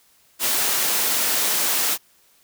white high-pass noise, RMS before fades -21 dBFS, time 0.39-1.98 s, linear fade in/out 50 ms, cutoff 240 Hz, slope 12 dB/octave, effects white hiss -58 dBFS RMS until 2.43 s

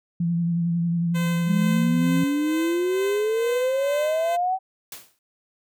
sine tone with vibrato, 170.1 Hz, F3, 45 cents flat, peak -20 dBFS, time 0.2-2.24 s, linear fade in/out 5 ms, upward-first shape sine, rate 11 Hz, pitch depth 27 cents each way
10% pulse tone with tremolo, 513 Hz, C5, 34 cents flat, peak -21 dBFS, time 1.14-4.37 s, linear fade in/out 20 ms, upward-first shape sine, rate 2.2 Hz, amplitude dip 45%
sine exponential sweep, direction up, 196.8 to 769 Hz, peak -20 dBFS, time 1.46-4.59 s, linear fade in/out 50 ms
white noise with exponential decay, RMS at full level -34 dBFS, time 4.92-5.19 s, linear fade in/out 2 ms, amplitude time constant 57 ms
effects none

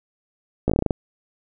slowing click train, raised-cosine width 2 ms, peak -6 dBFS, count 9, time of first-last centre 0.68-0.908 s, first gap 16 ms, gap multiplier 1.16, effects none

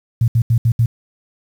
sine tone bursts at uneven times, 115.8 Hz, A#2, 11 cents flat, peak -10 dBFS, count 5, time 0.21-0.28 / 0.35-0.42 / 0.5-0.58 / 0.65-0.72 / 0.79-0.86 s, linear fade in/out 5 ms, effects 7-bit

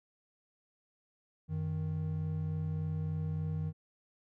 triangle tone pair together, 93 / 156.41 Hz, F#2 / D#3, +9 / +9 cents, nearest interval major sixth, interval 900 cents, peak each -35 / -32 dBFS, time 1.48-3.73 s, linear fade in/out 50 ms, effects none

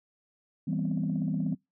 sine chord, C major seventh, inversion first, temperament just, 163.52 / 196.22 / 245.3 / 261.6 Hz, E3 / G3 / B3 / C4, -14 / +2 / -12 / 0 cents, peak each -30 / -31 / -34 / -34 dBFS, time 0.67-1.55 s, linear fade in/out 10 ms, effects noise-tail reverb RT60 0.2 s tail -24 dB re dry + tanh soft clip ceiling -20 dBFS

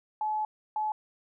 sine tone pair in turn, 857 / 857 Hz, A5 / A5, -46 / -46 cents, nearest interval unison, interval 0 cents, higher neither, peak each -27 dBFS, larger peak neither, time 0.21-0.45 / 0.76-0.92 s, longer first, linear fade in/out 2 ms, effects none

